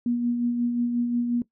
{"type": "tone with tremolo", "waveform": "sine", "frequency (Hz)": 239.9, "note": "A#3", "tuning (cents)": 50, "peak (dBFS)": -20, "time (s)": [0.06, 1.42], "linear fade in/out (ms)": 2, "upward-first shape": "sine", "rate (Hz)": 5.6, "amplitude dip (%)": 40, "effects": ["noise-tail reverb RT60 0.1 s tail -18 dB re dry"]}